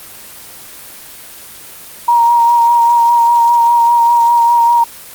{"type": "tone with vibrato", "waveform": "sine", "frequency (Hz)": 941, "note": "A#5", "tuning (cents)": 16, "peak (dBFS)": -6, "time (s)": [2.08, 4.84], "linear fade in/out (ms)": 5, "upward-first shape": "sine", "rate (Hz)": 5, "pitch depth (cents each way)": 19, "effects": ["white hiss -33 dBFS RMS until 5.14 s", "Opus 24 kbps"]}